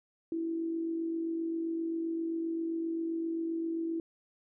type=tone with amplitude modulation; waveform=sine; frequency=329.6 Hz; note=E4; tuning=in tune; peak=-29 dBFS; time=0.32-4 s; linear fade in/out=2 ms; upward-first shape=sine; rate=47.6 Hz; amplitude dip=40%; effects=none